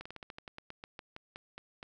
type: slowing click train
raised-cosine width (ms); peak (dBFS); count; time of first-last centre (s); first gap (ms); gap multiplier
0.3; -28; 16; 0.01-1.829; 45; 1.13
effects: none